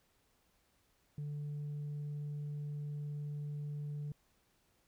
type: tone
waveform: sine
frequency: 146.83 Hz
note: D3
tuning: in tune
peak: -36 dBFS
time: 1.18-4.12 s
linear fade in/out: 2 ms
effects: tanh soft clip ceiling -37 dBFS + pink hiss -74 dBFS RMS until 4.87 s